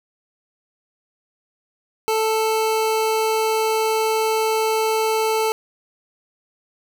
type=tone; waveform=25% pulse; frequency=440.3 Hz; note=A4; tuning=1 cent sharp; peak=-14 dBFS; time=2.08-5.52 s; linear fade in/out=0 ms; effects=9-bit